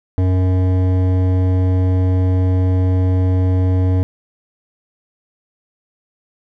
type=tone with hard clipping; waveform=triangle; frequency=92.4 Hz; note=F#2; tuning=2 cents flat; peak=-14 dBFS; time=0.18-4.03 s; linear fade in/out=0 ms; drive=17 dB; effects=none